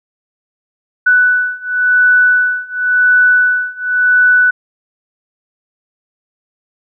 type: beating tone pair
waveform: sine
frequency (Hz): 1488 / 1488.93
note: F#6 / F#6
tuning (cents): +9 / +10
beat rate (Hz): 0.93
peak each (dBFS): -12 / -11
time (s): 1.06-4.51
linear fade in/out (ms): 10
effects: none